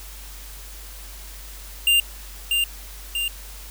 square tone with echo, 2794 Hz, F7, in tune, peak -15 dBFS, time 1.87-2 s, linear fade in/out 2 ms, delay 640 ms, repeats 2, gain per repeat -4 dB, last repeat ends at 3.28 s, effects added 48 Hz sine -38 dBFS peak until 3.7 s + white hiss -42 dBFS RMS until 3.7 s

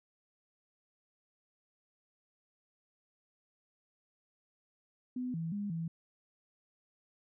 sine tone with pitch steps, 251 / 164.2 / 204 / 164.8 Hz, B3 / E3 / G#3 / E3, +28 / -6 / -31 / 0 cents, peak -34 dBFS, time 5.16-5.88 s, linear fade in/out 5 ms, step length 180 ms, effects none

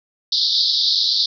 pink band-pass noise, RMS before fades -18 dBFS, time 0.32-1.26 s, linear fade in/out 5 ms, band 3600 to 5100 Hz, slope 96 dB/octave, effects none

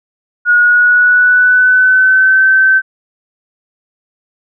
sine tone with pitch glide, 1447 to 1541.9 Hz, F#6 to G6, -39 to -29 cents, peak -5 dBFS, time 0.45-2.82 s, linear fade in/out 50 ms, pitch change +110 cents, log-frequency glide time 0.6-2.45 s, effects none

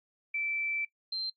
sine tone pair in turn, 2328 / 4139 Hz, D7 / C8, -16 / -20 cents, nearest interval minor seventh, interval 996 cents, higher second, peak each -30 / -31 dBFS, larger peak first, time 0.34-0.85 / 1.12-1.3 s, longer first, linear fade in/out 5 ms, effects noise-tail reverb RT60 0.1 s tail -20 dB re dry + AAC 64 kbps

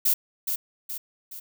violet noise with echo, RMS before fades -21 dBFS, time 0.05-0.14 s, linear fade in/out 10 ms, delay 420 ms, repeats 3, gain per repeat -6 dB, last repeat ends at 1.4 s, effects none

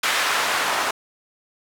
white noise with band-pass filter sweep, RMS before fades -22 dBFS, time 0.03-0.91 s, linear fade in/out 5 ms, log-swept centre 1600 to 950 Hz, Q 1, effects none

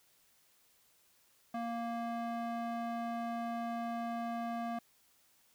square tone with band-pass filter, 233.1 Hz, A#3, in tune, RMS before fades -38 dBFS, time 1.54-4.79 s, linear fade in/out 5 ms, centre 710 Hz, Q 1.1, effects white hiss -69 dBFS RMS until 5.54 s

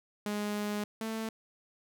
sawtooth tone pair in turn, 207.8 / 222.2 Hz, G#3 / A3, +1 / +17 cents, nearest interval minor second, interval 116 cents, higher second, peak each -28 / -30 dBFS, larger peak first, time 0.26-0.84 / 1.01-1.29 s, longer first, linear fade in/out 2 ms, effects none

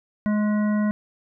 harmonic tone with a mistuned harmonic, 210 Hz, G#3, 19 cents sharp, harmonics 1 / 3 / 5 / 7 / 9, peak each -19 / -32 / -36 / -38 / -39 dBFS, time 0.26-0.91 s, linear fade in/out 0 ms, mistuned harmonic 9, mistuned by +29 cents, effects none

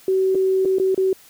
sine tone with dropouts, 379.5 Hz, F#4, 44 cents sharp, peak -15 dBFS, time 0.08-1.13 s, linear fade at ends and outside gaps 2 ms, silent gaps 0.348-0.353 / 0.65-0.655 / 0.785-0.798 / 0.946-0.977 s, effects white hiss -49 dBFS RMS until 1.29 s

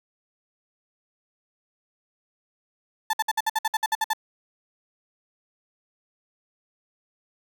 35% pulse tone bursts, 880 Hz, A5, in tune, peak -19 dBFS, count 12, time 3.1-4.134 s, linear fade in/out 5 ms, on 33 ms, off 58 ms, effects none

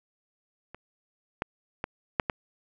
clicks, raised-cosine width 0.5 ms, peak -27 / -13 / -15 / -7 / -12 dBFS, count 5, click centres 0.746 / 1.421 / 1.841 / 2.198 / 2.298 s, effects none

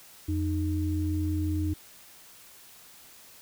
sine tone pair together, 86.4 / 307.9 Hz, F2 / D#4, -18 / -18 cents, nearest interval octave + minor seventh, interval 2200 cents, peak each -27 / -30 dBFS, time 0.28-1.74 s, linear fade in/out 10 ms, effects white hiss -52 dBFS RMS until 3.41 s

